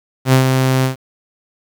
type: tone with ADSR envelope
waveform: sawtooth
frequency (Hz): 130.8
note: C3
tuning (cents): 0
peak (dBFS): -3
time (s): 0.25-0.96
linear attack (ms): 78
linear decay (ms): 110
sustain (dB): -5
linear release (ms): 120
effects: 7-bit